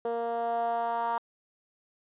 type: tone with band-pass filter sweep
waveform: 10% pulse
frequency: 233.1 Hz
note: A#3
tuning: in tune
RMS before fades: -30 dBFS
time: 0.05-1.18 s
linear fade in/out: 2 ms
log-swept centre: 520 to 930 Hz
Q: 3.9
effects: resampled to 8000 Hz